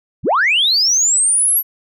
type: linear sweep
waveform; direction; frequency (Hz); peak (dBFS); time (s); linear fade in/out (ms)
sine; up; 46.55 to 11840; -10; 0.23-1.63; 50
effects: tanh soft clip ceiling -7 dBFS